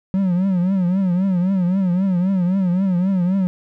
triangle tone with vibrato, 185 Hz, F#3, in tune, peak -13 dBFS, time 0.14-3.47 s, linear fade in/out 0 ms, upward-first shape triangle, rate 3.8 Hz, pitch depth 130 cents each way, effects none

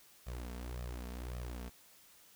sawtooth tone with flanger, 61 Hz, B1, 21 cents flat, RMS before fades -43 dBFS, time 0.26-1.7 s, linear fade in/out 20 ms, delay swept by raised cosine 1.6 to 4.5 ms, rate 1.8 Hz, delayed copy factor +0.75, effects white hiss -62 dBFS RMS until 2.35 s

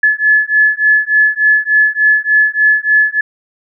sine beating tone pair, 1715 / 1718.4 Hz, A6 / A6, -45 / -41 cents, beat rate 3.4 Hz, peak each -11 dBFS, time 0.03-3.21 s, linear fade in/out 5 ms, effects none

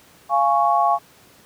sine chord, Db major, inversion first, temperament just, 693 / 831.5 / 1108.7 Hz, F5 / Ab5 / Db6, -14 / +2 / 0 cents, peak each -19 dBFS, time 0.29-0.99 s, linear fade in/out 50 ms, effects pink hiss -51 dBFS RMS until 1.45 s + high-pass 100 Hz 12 dB/octave

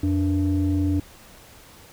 sine tone pair together, 88 / 290.9 Hz, F2 / D4, +14 / -16 cents, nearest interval octave + major sixth, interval 2070 cents, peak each -20 / -20 dBFS, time 0.03-1 s, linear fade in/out 5 ms, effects tanh soft clip ceiling -15 dBFS + pink hiss -48 dBFS RMS until 1.92 s

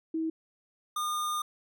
sine / square tone pair in turn, 321.8 / 1215 Hz, E4 / D#6, -42 / -42 cents, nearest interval octave + major seventh, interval 2300 cents, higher second, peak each -28 / -30 dBFS, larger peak first, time 0.14-0.3 / 0.96-1.42 s, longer second, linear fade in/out 5 ms, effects none

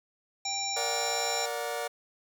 harmonic tone, 787 Hz, G5, 7 cents sharp, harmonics 1 / 3 / 5 / 7 / 9, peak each -36 / -39 / -37 / -35 / -35 dBFS, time 0.45-1.46 s, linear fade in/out 5 ms
sawtooth chord, Bb augmented, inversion none, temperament just, 466.2 / 582.7 / 728.4 Hz, Bb4 / D5 / F#5, 0 / -14 / -27 cents, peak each -32 dBFS, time 0.76-1.88 s, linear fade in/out 10 ms
effects 10-bit

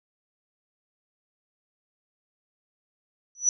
sine tone with exponential growth, 5920 Hz, F#8, in tune, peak -14 dBFS, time 3.35-3.49 s, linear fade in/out 1 ms, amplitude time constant 29 ms, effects none

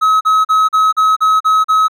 triangle tone bursts, 1280 Hz, D#6, 49 cents sharp, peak -6 dBFS, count 8, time 0.01-1.883 s, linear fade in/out 20 ms, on 200 ms, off 39 ms, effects none

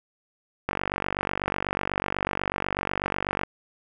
click train, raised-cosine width 0.5 ms, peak -10 dBFS, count 133, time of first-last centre 0.69-3.434 s, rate 48.1 Hz, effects none

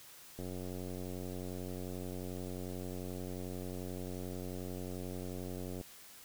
click train, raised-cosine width 2 ms, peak -30 dBFS, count 496, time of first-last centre 0.39-5.812 s, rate 91.3 Hz, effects white hiss -55 dBFS RMS until 6.24 s

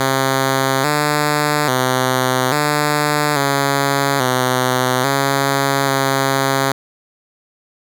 5% pulse tone with pitch steps, 134 / 148.7 / 128.7 / 148.5 / 139.4 / 127.6 / 138 / 135.8 Hz, C3 / D3 / C3 / D3 / C#3 / C3 / C#3 / C#3, +42 / +22 / -28 / +20 / +10 / -43 / -7 / -35 cents, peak -3 dBFS, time 0-6.72 s, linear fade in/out 2 ms, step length 840 ms, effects none

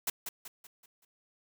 white noise with echo, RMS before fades -31 dBFS, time 0.07-0.1 s, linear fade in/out 5 ms, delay 190 ms, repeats 5, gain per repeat -7 dB, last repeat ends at 1.05 s, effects none

